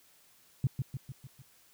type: tone with echo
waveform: sine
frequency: 130.81 Hz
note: C3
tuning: in tune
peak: -23 dBFS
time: 0.64-0.67 s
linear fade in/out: 2 ms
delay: 150 ms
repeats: 5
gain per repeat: -5 dB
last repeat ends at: 1.42 s
effects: white hiss -63 dBFS RMS until 1.73 s